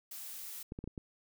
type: noise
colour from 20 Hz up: blue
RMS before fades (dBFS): -45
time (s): 0.11-0.63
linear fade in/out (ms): 5
type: clicks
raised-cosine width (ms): 3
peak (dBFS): -28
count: 5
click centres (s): 0.721 / 0.789 / 0.841 / 0.876 / 0.978
effects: none